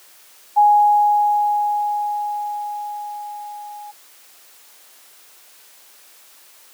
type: tone with level ramp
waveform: sine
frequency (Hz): 830.6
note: G#5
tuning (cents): 0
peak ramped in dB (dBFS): -8 to -33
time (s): 0.56-3.92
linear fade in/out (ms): 20
effects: white hiss -48 dBFS RMS until 6.73 s + high-pass 400 Hz 12 dB/octave